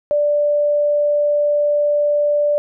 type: tone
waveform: sine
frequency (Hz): 587.3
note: D5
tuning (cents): 0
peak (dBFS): -13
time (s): 0.11-2.58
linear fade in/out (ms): 0
effects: none